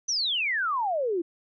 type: exponential sweep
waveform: sine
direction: down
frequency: 6150 to 323.9 Hz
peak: -24 dBFS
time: 0.08-1.22 s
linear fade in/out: 10 ms
effects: none